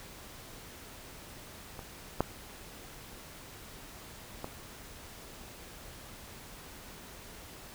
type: clicks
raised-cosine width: 1 ms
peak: -28 / -12 / -23 dBFS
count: 3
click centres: 1.792 / 2.206 / 4.444 s
effects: pink hiss -49 dBFS RMS until 7.74 s